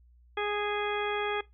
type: harmonic tone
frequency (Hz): 414.1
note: G#4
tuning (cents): -5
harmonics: 1 / 2 / 3 / 4 / 5 / 6 / 8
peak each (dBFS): -32 / -35 / -37 / -38 / -39 / -40 / -41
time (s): 0.37-1.41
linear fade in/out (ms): 5
effects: noise-tail reverb RT60 0.2 s tail -20 dB re dry + added 60 Hz sine -56 dBFS peak until 1.53 s